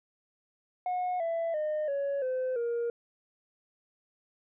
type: tone with pitch steps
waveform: sine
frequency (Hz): 726 / 665.7 / 610.5 / 559.8 / 513.4 / 470.8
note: F#5 / E5 / D#5 / C#5 / C5 / A#4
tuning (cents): -33 / +17 / -33 / +17 / -33 / +17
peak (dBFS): -26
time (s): 0.86-2.9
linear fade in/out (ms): 2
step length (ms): 340
effects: tanh soft clip ceiling -27 dBFS